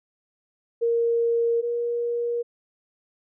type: tone pair in turn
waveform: sine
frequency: 466.2 / 474.1 Hz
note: A#4 / A#4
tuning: 0 / +29 cents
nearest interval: unison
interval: 29 cents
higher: second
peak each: -19 / -23 dBFS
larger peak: first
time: 0.81-1.62 / 1.62-2.43 s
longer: neither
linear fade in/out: 20 ms
effects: none